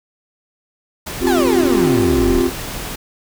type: noise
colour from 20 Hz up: pink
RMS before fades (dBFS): -27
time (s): 1.06-2.96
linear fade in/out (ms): 10
type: chord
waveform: triangle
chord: C suspended fourth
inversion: none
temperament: equal with one note detuned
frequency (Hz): 261.6 / 349.2 / 388.8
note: C4 / F4 / G4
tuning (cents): 0 / 0 / -14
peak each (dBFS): -15 / -14 / -18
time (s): 1.2-2.51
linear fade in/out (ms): 50
type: exponential sweep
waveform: 30% pulse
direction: down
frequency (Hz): 890 to 32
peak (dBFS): -16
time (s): 1.27-2.41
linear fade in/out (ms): 0
effects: none